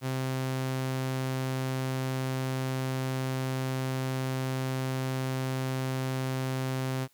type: tone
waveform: sawtooth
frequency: 131 Hz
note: C3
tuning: 2 cents sharp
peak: -25 dBFS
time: 0.01-7.08 s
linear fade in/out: 50 ms
effects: white hiss -66 dBFS RMS until 7.13 s